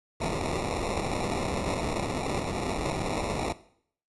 blue noise with sample-and-hold, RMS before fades -30 dBFS, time 0.2-3.53 s, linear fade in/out 10 ms, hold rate 1575 Hz, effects noise-tail reverb RT60 0.6 s tail -17 dB re dry + resampled to 24000 Hz

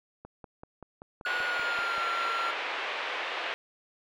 click train, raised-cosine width 1 ms, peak -30 dBFS, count 10, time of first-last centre 0.25-1.981 s, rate 5.2 Hz
triangle tone with pitch glide, 1450 to 1368.6 Hz, F#6 to F6, -35 to -35 cents, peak -28 dBFS, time 1.25-2.51 s, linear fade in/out 2 ms, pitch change -100 cents, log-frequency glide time 1.44-2.01 s
white band-pass noise, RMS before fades -34 dBFS, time 1.26-3.54 s, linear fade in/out 0 ms, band 420 to 2900 Hz, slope 24 dB/octave
effects none

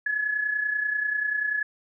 sine tone with amplitude modulation, 1700 Hz, G#6, 40 cents sharp, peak -21 dBFS, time 0.06-1.63 s, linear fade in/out 5 ms, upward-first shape sine, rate 30.3 Hz, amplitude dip 60%, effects none

